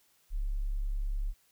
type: tone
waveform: sine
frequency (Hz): 35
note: C#1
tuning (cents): +18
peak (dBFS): -29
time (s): 0.3-1.34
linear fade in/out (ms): 50
effects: white hiss -68 dBFS RMS until 1.51 s